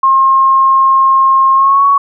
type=tone with pitch glide; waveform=sine; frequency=1070 to 1118 Hz; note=C6 to C#6; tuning=+38 to +14 cents; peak=-5 dBFS; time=0.03-1.98 s; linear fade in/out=5 ms; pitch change=+76 cents; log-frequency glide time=1.54-1.85 s; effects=none